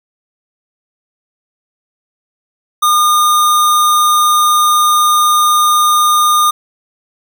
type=tone with sample-and-hold; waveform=sine; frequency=1212 Hz; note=D#6; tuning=46 cents flat; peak=-7 dBFS; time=2.82-6.51 s; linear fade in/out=10 ms; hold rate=4900 Hz; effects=none